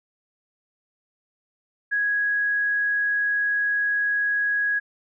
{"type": "tone", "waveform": "sine", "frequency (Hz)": 1661.2, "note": "G#6", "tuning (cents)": 0, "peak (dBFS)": -20, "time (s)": [1.91, 4.8], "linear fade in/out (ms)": 20, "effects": []}